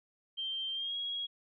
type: tone with pitch glide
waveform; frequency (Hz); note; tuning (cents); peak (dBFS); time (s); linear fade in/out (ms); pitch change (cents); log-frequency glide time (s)
sine; 3147 to 3305; G7 to G#7; +6 to -9; -34; 0.37-1.27; 20; +85; 0.73-0.95
effects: none